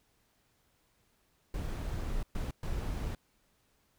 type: noise bursts at uneven times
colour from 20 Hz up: brown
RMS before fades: -35 dBFS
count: 3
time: 1.54-2.23 / 2.35-2.51 / 2.63-3.15 s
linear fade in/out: 2 ms
effects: pink hiss -72 dBFS RMS until 3.98 s